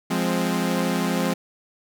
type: chord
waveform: sawtooth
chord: F minor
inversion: none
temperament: equal with one note detuned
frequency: 175.12 / 207.7 / 261.6 Hz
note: F3 / Ab3 / C4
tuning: +5 / 0 / 0 cents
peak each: -21 / -22 / -22 dBFS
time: 0.1-1.34 s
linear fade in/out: 10 ms
effects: none